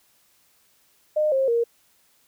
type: tone with pitch steps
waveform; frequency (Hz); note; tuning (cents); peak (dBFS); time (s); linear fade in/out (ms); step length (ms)
sine; 610 / 534.1 / 467.7; D#5 / C5 / A#4; -34 / +36 / +6; -18; 1.16-1.64; 10; 160
effects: white hiss -62 dBFS RMS until 2.27 s